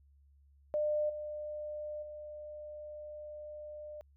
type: tone with level steps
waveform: sine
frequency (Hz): 601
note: D5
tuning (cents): +40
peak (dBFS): -29 / -38 / -43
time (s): 0.74-4.01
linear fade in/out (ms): 0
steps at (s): 1.09 / 2.02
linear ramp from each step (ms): 10
effects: added 70 Hz sine -61 dBFS peak until 4.16 s